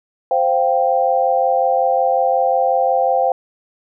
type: chord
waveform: sine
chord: C suspended fourth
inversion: none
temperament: equal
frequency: 523.3 / 698.5 / 784 Hz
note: C5 / F5 / G5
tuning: 0 / 0 / 0 cents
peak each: -17 / -18 / -17 dBFS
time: 0.31-3.32 s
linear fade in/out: 2 ms
effects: none